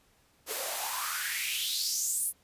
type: noise with high-pass filter sweep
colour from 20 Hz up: white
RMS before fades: -32 dBFS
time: 0.46-2.33 s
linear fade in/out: 50 ms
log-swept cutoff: 410 to 11000 Hz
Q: 4.6
effects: pink hiss -66 dBFS RMS until 2.43 s + resampled to 32000 Hz